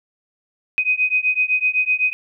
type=beating tone pair; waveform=sine; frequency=2503 / 2510.9 Hz; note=D#7 / D#7; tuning=+10 / +15 cents; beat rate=7.9 Hz; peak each=-19 dBFS; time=0.78-2.13 s; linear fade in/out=0 ms; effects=none